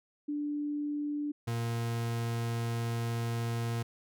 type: tone pair in turn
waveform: sine / 40% pulse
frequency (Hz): 293.7 / 116.55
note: D4 / A#2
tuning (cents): 0 / 0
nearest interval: octave + major third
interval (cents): 1600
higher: first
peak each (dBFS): -31 / -30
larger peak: second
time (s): 0.28-1.32 / 1.47-3.83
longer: second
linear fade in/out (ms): 10
effects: none